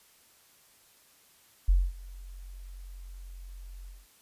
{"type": "tone with ADSR envelope", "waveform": "sine", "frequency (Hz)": 45.15, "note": "F#1", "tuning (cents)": -42, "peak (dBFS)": -17, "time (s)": [1.68, 4.07], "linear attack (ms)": 12, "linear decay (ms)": 230, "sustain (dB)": -24, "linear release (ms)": 200, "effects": ["white hiss -61 dBFS RMS until 4.21 s", "resampled to 32000 Hz"]}